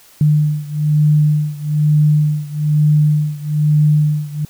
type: beating tone pair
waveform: sine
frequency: 150.1 / 151.2 Hz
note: D3 / D#3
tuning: +38 / -49 cents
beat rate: 1.1 Hz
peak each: -13 / -15 dBFS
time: 0.21-4.45 s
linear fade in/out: 2 ms
effects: white hiss -46 dBFS RMS until 4.49 s